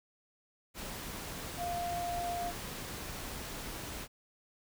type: tone in noise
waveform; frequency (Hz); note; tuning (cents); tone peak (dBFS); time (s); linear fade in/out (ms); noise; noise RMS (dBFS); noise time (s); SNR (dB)
sine; 698.5; F5; 0; -34; 1.57-2.53; 50; pink; -42; 0.74-4.08; +5
effects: none